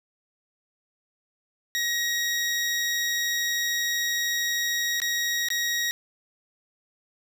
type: tone with dropouts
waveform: 20% pulse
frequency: 1893 Hz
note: A#6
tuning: 26 cents sharp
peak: -19 dBFS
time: 1.75-5.91 s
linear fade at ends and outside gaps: 0 ms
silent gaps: 5.001-5.018 / 5.486-5.503 s
effects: none